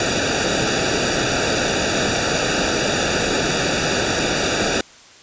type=noise with comb filter; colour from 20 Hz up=pink; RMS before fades=-19 dBFS; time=0-4.81 s; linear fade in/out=2 ms; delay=0.95 ms; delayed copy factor=-0.85; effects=white hiss -45 dBFS RMS until 5.22 s + resampled to 16000 Hz